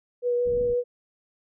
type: tone with vibrato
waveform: sine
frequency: 486 Hz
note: B4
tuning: 28 cents flat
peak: -21 dBFS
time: 0.22-0.84 s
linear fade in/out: 50 ms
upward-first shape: triangle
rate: 5.7 Hz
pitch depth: 15 cents each way
type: low-pass noise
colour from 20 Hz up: pink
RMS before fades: -39 dBFS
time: 0.45-0.75 s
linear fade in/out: 20 ms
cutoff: 280 Hz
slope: 48 dB/octave
effects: none